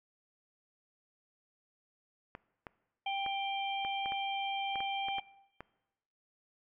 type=clicks; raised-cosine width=0.5 ms; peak=-28 dBFS; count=11; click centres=2.351 / 2.668 / 3.263 / 3.849 / 4.059 / 4.121 / 4.757 / 4.805 / 5.085 / 5.184 / 5.606 s
type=harmonic tone; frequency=788 Hz; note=G5; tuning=9 cents sharp; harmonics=1 / 3 / 4; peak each=-34 / -39 / -40 dBFS; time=3.06-5.2 s; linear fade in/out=5 ms
effects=noise-tail reverb RT60 1.0 s tail -20 dB re dry